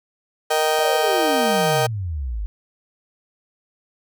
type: chord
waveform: 35% pulse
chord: Eb major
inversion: second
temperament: just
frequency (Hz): 466.7 / 622.3 / 777.8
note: Bb4 / Eb5 / G5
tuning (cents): +2 / 0 / -14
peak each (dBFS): -20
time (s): 0.5-1.87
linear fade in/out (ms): 10
type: exponential sweep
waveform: sine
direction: down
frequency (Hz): 649 to 47.65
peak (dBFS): -23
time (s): 0.79-2.46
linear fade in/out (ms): 0
effects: none